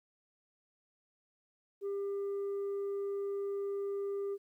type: tone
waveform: sine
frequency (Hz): 398.9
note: G4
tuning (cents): +30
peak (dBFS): -31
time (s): 1.81-4.38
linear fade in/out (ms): 50
effects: tanh soft clip ceiling -33 dBFS + 12-bit